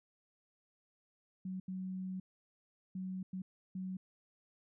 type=tone bursts at uneven times; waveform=sine; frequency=186.8 Hz; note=F#3; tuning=17 cents sharp; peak=-38 dBFS; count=5; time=1.45-1.6 / 1.68-2.2 / 2.95-3.23 / 3.33-3.42 / 3.75-3.97 s; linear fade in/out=5 ms; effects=none